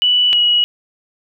sine tone pair in turn, 2960 / 2914 Hz, F#7 / F#7, 0 / -27 cents, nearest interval unison, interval 27 cents, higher first, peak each -10 dBFS, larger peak neither, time 0.02-0.33 / 0.33-0.64 s, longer neither, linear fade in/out 0 ms, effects none

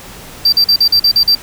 triangle tone bursts, 4688 Hz, D8, 4 cents flat, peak -5 dBFS, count 8, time 0.45-1.351 s, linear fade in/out 5 ms, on 75 ms, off 43 ms, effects pink hiss -33 dBFS RMS until 1.42 s

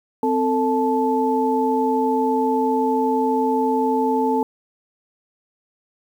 sine tone cluster, 259.3 / 447.5 / 872 Hz, C4 / A4 / A5, -15 / +29 / -16 cents, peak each -21 dBFS, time 0.23-4.43 s, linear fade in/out 2 ms, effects 8-bit

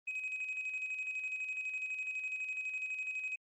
sine tone with tremolo, 2529 Hz, D#7, 28 cents sharp, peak -33 dBFS, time 0.07-3.36 s, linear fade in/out 10 ms, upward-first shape square, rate 12 Hz, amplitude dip 50%, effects tanh soft clip ceiling -33 dBFS + Opus 32 kbps

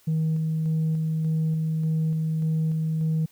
sine tone with tremolo, 158.8 Hz, D#3, 36 cents sharp, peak -19 dBFS, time 0.07-3.26 s, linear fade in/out 10 ms, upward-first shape square, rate 1.7 Hz, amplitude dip 25%, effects tanh soft clip ceiling -19 dBFS + white hiss -59 dBFS RMS until 3.31 s

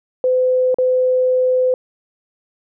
sine tone with dropouts, 509 Hz, C5, 48 cents flat, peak -12 dBFS, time 0.24-1.74 s, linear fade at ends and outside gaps 1 ms, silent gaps 0.744-0.785 s, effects none

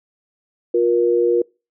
sine tone pair together, 354.4 / 474.4 Hz, F4 / A#4, +25 / +30 cents, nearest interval perfect fourth, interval 505 cents, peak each -16 dBFS, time 0.74-1.42 s, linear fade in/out 5 ms, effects noise-tail reverb RT60 0.3 s tail -26 dB re dry

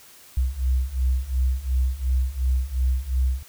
sine beating tone pair, 62.6 / 65.4 Hz, B1 / C2, +24 / 0 cents, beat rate 2.8 Hz, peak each -24 / -22 dBFS, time 0.37-3.43 s, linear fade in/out 5 ms, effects white hiss -49 dBFS RMS until 3.48 s

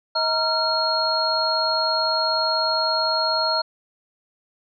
sine tone cluster, 637 / 934 / 1375 / 4289 Hz, D#5 / A#5 / F6 / C8, +41 / +3 / -27 / +42 cents, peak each -25 / -26 / -26 / -22 dBFS, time 0.15-3.62 s, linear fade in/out 10 ms, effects none

